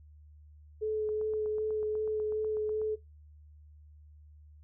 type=tone with vibrato; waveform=sine; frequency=430 Hz; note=A4; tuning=40 cents flat; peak=-29 dBFS; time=0.81-2.96 s; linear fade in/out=20 ms; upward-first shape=sine; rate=2.6 Hz; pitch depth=12 cents each way
type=click train; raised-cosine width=1 ms; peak=-37 dBFS; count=15; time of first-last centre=1.09-2.816 s; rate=8.11 Hz
effects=noise-tail reverb RT60 0.2 s tail -21 dB re dry + added 75 Hz sine -52 dBFS peak until 4.63 s